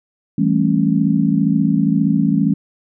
sine chord, A dominant seventh, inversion second, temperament just, 165 / 198 / 220 / 275 Hz, E3 / G3 / A3 / C#4, +2 / +18 / 0 / -14 cents, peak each -18 dBFS, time 0.38-2.54 s, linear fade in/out 5 ms, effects none

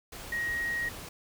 sine tone in noise, 1885 Hz, A#6, 19 cents sharp, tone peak -29 dBFS, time 0.32-0.89 s, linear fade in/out 5 ms, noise pink, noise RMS -43 dBFS, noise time 0.12-1.09 s, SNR +11 dB, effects none

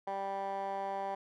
15% pulse tone with band-pass filter, 196 Hz, G3, in tune, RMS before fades -37 dBFS, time 0.07-1.15 s, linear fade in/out 5 ms, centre 850 Hz, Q 3, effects none

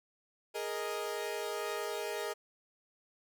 sawtooth chord, Ab suspended second, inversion none, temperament equal, 415.3 / 466.2 / 622.3 Hz, Ab4 / Bb4 / Eb5, 0 / 0 / 0 cents, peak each -35 / -36 / -37 dBFS, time 0.54-2.34 s, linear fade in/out 20 ms, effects none

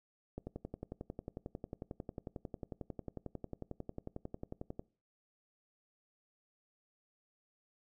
click train, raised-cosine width 2 ms, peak -28 dBFS, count 50, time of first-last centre 0.38-4.794 s, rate 11.1 Hz, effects noise-tail reverb RT60 0.4 s tail -23 dB re dry

